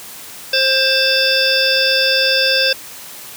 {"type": "harmonic tone with a mistuned harmonic", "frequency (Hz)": 529, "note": "C5", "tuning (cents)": 19, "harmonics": [1, 3, 5, 7, 9, 10], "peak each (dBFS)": [-19, -19, -19, -19, -19, -19], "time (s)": [0.53, 2.73], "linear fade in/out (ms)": 5, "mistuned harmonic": 7, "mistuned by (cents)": -78, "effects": ["white hiss -34 dBFS RMS until 3.36 s", "high-pass 80 Hz 12 dB/octave"]}